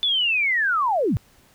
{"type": "linear sweep", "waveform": "sine", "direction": "down", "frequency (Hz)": [3511, 76.9], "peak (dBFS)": -18, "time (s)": [0.03, 1.17], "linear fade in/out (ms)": 0, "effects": ["pink hiss -56 dBFS RMS until 1.54 s"]}